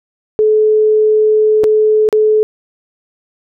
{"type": "tone with dropouts", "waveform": "sine", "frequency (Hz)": 430.2, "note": "A4", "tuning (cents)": -39, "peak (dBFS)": -7, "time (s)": [0.39, 2.43], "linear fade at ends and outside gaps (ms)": 0, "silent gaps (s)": [[1.636, 1.641], [2.089, 2.127]], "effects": []}